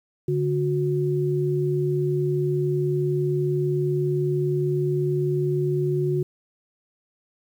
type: tone pair together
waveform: sine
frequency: 144.6 / 364.4 Hz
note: D3 / F#4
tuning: -27 / -26 cents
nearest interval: octave + major third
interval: 1601 cents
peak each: -23 dBFS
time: 0.28-6.23 s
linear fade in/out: 5 ms
effects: 9-bit